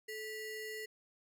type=ring-modulated tone; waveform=square; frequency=1197 Hz; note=D6; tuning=33 cents sharp; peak=-39 dBFS; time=0.08-0.86 s; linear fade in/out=10 ms; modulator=764 Hz; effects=none